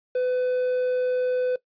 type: tone with quantisation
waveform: triangle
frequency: 503 Hz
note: B4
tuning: 32 cents sharp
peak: -19 dBFS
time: 0.15-1.56 s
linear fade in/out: 5 ms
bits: 8
effects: noise-tail reverb RT60 0.1 s tail -19 dB re dry + resampled to 11025 Hz